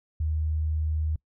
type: tone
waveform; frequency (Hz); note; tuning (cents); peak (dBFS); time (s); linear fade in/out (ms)
sine; 77.78; D#2; 0; -24; 0.2-1.16; 5
effects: noise-tail reverb RT60 0.1 s tail -24 dB re dry